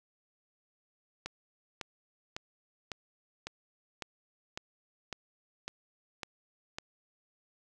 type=click train; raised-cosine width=0.2 ms; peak=-20 dBFS; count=11; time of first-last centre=1.26-6.785 s; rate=1.81 Hz; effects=none